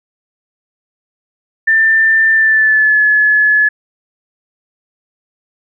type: tone with pitch glide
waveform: sine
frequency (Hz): 1785 to 1709.3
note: A6 to G#6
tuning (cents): +24 to +49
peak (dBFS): -7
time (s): 1.67-3.69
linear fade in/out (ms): 10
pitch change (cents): -75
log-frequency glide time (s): 2.32-3.01
effects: none